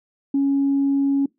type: tone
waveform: sine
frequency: 277.2 Hz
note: C#4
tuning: in tune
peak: -15 dBFS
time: 0.34-1.26 s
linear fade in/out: 5 ms
effects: noise-tail reverb RT60 0.2 s tail -23 dB re dry + tanh soft clip ceiling -12 dBFS